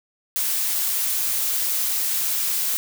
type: noise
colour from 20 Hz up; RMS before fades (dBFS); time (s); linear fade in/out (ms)
blue; -23; 0.36-2.77; 0
effects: none